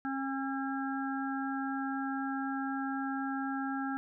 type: harmonic tone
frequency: 270.4 Hz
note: C#4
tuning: 43 cents flat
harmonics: 1 / 3 / 5 / 6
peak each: -34 / -39 / -41 / -42 dBFS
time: 0.05-3.97 s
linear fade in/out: 0 ms
effects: none